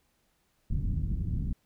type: low-pass noise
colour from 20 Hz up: pink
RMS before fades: -30 dBFS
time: 0.7-1.53 s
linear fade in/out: 5 ms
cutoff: 190 Hz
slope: 24 dB/octave
effects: pink hiss -72 dBFS RMS until 1.65 s